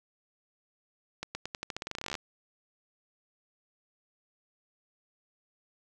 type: accelerating click train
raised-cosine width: 0.2 ms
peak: -18 dBFS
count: 21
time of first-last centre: 1.23-2.152 s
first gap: 120 ms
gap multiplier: 0.88
effects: none